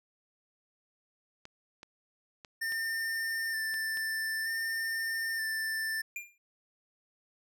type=clicks; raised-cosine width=0.2 ms; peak=-29 dBFS; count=6; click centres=1.454 / 1.831 / 2.448 / 2.722 / 3.741 / 3.972 s
type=tone with vibrato; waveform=square; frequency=1790 Hz; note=A6; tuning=29 cents sharp; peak=-32 dBFS; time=2.61-6.02 s; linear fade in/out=10 ms; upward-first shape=square; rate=0.54 Hz; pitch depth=16 cents each way
type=tone with exponential decay; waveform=square; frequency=2397 Hz; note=D7; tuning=35 cents sharp; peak=-34 dBFS; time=6.16-6.38 s; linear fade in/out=2 ms; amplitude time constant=46 ms
effects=none